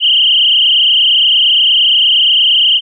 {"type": "tone with frequency modulation", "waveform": "sine", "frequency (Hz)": 2998, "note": "F#7", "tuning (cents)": 22, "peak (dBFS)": -6, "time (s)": [0, 2.81], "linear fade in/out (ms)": 50, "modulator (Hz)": 28.6, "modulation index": 6, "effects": []}